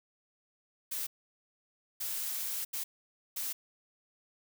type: noise bursts at uneven times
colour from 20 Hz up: blue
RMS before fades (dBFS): -36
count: 4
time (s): 0.91-1.07 / 2-2.65 / 2.73-2.84 / 3.36-3.53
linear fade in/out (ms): 10
effects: none